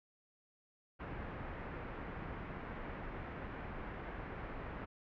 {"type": "low-pass noise", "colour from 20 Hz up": "pink", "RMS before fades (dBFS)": -45, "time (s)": [0.99, 4.86], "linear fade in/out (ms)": 20, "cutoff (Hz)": 2100, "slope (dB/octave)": 24, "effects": []}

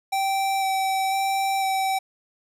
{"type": "tone with vibrato", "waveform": "square", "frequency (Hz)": 774, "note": "G5", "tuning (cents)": -22, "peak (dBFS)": -22, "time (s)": [0.12, 1.99], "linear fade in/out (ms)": 10, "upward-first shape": "square", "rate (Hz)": 1, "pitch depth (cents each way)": 10, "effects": ["resampled to 32000 Hz", "10-bit"]}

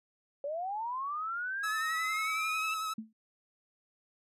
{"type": "linear sweep", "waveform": "sine", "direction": "up", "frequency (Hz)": [550, 2661], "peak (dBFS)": -33, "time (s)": [0.44, 2.74], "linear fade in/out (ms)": 2}
{"type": "tone with vibrato", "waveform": "45% pulse", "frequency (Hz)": 1289, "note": "E6", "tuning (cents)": -39, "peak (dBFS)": -33, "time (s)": [1.63, 2.94], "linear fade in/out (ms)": 10, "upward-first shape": "triangle", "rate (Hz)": 11, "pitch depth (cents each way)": 31}
{"type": "tone with exponential decay", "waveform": "sine", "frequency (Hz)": 220, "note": "A3", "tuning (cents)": 0, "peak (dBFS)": -33, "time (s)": [2.98, 3.13], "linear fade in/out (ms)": 5, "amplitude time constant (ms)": 32}
{"effects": ["resampled to 32000 Hz"]}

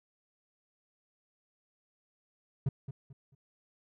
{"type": "tone with echo", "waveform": "triangle", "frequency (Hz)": 135.4, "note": "C#3", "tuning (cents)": -40, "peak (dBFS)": -24, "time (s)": [2.66, 2.69], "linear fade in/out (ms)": 5, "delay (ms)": 220, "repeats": 3, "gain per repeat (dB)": -11, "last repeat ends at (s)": 3.35, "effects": []}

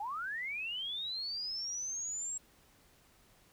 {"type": "linear sweep", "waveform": "sine", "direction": "up", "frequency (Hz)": [784, 7640], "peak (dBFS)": -36, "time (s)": [0, 2.38], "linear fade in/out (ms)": 5, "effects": ["pink hiss -65 dBFS RMS until 3.52 s"]}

